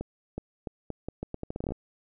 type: accelerating click train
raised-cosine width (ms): 2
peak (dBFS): -20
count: 16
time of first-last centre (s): 0.01-1.721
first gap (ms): 370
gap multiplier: 0.79
effects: none